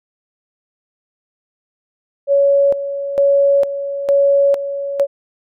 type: tone with tremolo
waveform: sine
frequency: 560 Hz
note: C#5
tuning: 18 cents sharp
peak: -9 dBFS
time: 2.27-5.07 s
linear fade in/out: 50 ms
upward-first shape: square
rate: 1.1 Hz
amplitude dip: 70%
effects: none